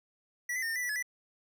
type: tone with pitch steps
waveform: square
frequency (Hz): 1946 / 2029 / 1828 / 1816 / 1984 / 1955 / 1705 / 1974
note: B6 / B6 / A#6 / A#6 / B6 / B6 / G#6 / B6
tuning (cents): -26 / +46 / -34 / -46 / +7 / -18 / +45 / -1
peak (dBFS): -32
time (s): 0.49-1.026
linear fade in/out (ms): 5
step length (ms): 67
effects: none